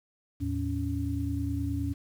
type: tone cluster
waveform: sine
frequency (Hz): 79.6 / 109.3 / 280.2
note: D#2 / A2 / C#4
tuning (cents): +40 / -11 / +19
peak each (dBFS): -32 / -33 / -32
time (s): 0.4-1.94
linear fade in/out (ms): 20
effects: 9-bit